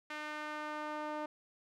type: tone with band-pass filter sweep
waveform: sawtooth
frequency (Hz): 302.5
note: D#4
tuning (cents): -49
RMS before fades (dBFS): -41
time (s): 0.1-1.26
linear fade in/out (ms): 5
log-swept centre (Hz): 1900 to 820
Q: 1.3
effects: none